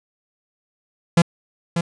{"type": "tone with echo", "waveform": "45% pulse", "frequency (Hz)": 170, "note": "F3", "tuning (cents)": -46, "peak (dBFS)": -10, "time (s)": [1.17, 1.22], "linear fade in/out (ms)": 5, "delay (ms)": 590, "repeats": 1, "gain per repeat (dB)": -8, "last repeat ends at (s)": 1.81, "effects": ["resampled to 22050 Hz"]}